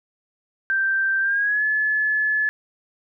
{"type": "tone with pitch glide", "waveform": "sine", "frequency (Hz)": [1568, 1719.8], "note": ["G6", "A6"], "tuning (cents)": [0, -40], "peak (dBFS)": -18, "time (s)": [0.7, 2.49], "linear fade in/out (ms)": 0, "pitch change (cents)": 160, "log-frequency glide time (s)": [1.21, 1.64], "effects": []}